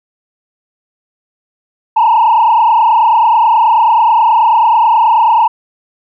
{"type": "tone with frequency modulation", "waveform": "sine", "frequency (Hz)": 910, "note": "A#5", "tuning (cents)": -42, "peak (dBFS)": -4, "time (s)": [1.96, 5.48], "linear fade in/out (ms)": 10, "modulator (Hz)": 29.3, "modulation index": 1.9, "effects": ["tanh soft clip ceiling -3 dBFS"]}